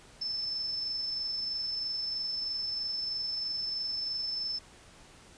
sine tone with amplitude modulation, 5274 Hz, E8, in tune, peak -30 dBFS, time 0.21-4.59 s, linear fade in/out 10 ms, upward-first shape sine, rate 23.1 Hz, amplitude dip 30%, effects pink hiss -55 dBFS RMS until 5.37 s + resampled to 22050 Hz

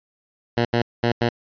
10% pulse tone bursts at uneven times, 118.4 Hz, A#2, 27 cents sharp, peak -9 dBFS, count 4, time 0.57-0.65 / 0.73-0.82 / 1.03-1.12 / 1.21-1.29 s, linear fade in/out 5 ms, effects resampled to 11025 Hz

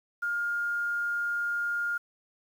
sine tone, 1413 Hz, F6, 20 cents sharp, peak -27 dBFS, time 0.22-1.98 s, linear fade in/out 10 ms, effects 9-bit

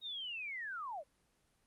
sine linear sweep, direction down, 3788 to 525 Hz, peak -40 dBFS, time 0.01-1.04 s, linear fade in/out 50 ms, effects pink hiss -75 dBFS RMS until 1.66 s + Opus 24 kbps

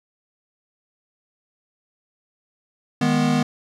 square chord, G# minor, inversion second, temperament equal with one note detuned, 155.56 / 207.7 / 244.7 Hz, D#3 / G#3 / B3, 0 / 0 / -16 cents, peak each -23 / -25 / -20 dBFS, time 3.01-3.43 s, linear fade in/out 5 ms, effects low-pass 7000 Hz 12 dB/octave + 9-bit

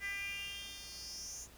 10% pulse tone with high-pass filter sweep, 398.9 Hz, G4, 30 cents sharp, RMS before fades -44 dBFS, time 0-1.48 s, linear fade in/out 50 ms, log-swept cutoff 1900 to 7000 Hz, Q 5.8, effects added 60 Hz sine -59 dBFS peak until 1.57 s + pink hiss -59 dBFS RMS until 1.57 s

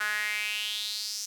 sawtooth tone with high-pass filter sweep, 210 Hz, G#3, 19 cents sharp, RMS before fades -32 dBFS, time 0-1.26 s, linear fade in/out 10 ms, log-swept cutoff 1500 to 5900 Hz, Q 4.9, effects none

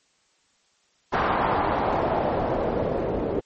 white noise with low-pass filter sweep, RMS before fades -24 dBFS, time 1.12-3.41 s, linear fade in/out 20 ms, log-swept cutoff 1100 to 430 Hz, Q 1.8, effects white hiss -65 dBFS RMS until 3.45 s + MP3 32 kbps

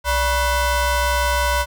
25% pulse ring-modulated tone, 518 Hz, C5, 17 cents flat, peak -10 dBFS, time 0.04-1.66 s, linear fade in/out 50 ms, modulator 455 Hz, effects none

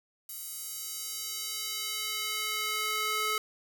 square tone with high-pass filter sweep, 429.6 Hz, A4, 41 cents flat, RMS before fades -34 dBFS, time 0.29-3.38 s, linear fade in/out 2 ms, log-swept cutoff 10000 to 1100 Hz, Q 0.9, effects 9-bit

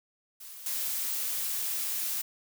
blue noise with level steps, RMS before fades -45 / -32 dBFS, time 0.4-2.22 s, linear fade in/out 10 ms, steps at 0.66 s, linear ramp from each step 2 ms, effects none

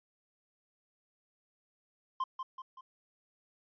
triangle tone with echo, 1046.5 Hz, C6, in tune, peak -28 dBFS, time 2.2-2.24 s, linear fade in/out 5 ms, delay 190 ms, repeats 3, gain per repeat -6 dB, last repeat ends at 2.81 s, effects resampled to 11025 Hz

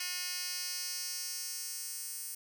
10% pulse tone with high-pass filter sweep, 360 Hz, F#4, 47 cents flat, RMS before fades -39 dBFS, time 0-2.35 s, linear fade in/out 5 ms, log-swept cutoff 3400 to 8900 Hz, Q 1.4, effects none

